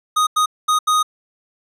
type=tone bursts at uneven times; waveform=square; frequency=1244.5 Hz; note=D#6; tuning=in tune; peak=-14 dBFS; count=4; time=0.16-0.27 / 0.36-0.46 / 0.68-0.79 / 0.87-1.03 s; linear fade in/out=10 ms; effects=low-pass 12000 Hz 12 dB/octave